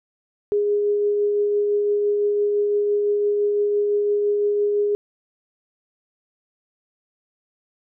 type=tone with tremolo; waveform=sine; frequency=412.2 Hz; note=G#4; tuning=13 cents flat; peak=-16 dBFS; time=0.52-4.95 s; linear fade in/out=0 ms; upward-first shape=triangle; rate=5.9 Hz; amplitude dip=25%; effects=none